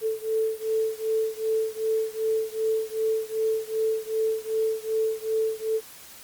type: beating tone pair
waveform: sine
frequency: 440 / 442.6 Hz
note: A4 / A4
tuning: 0 / +10 cents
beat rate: 2.6 Hz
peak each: -26 / -27 dBFS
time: 0.01-5.81 s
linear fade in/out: 50 ms
effects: white hiss -46 dBFS RMS until 6.23 s + Opus 32 kbps